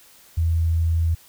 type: tone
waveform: sine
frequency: 82.41 Hz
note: E2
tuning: in tune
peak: -17 dBFS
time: 0.37-1.15 s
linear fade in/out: 10 ms
effects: white hiss -51 dBFS RMS until 1.28 s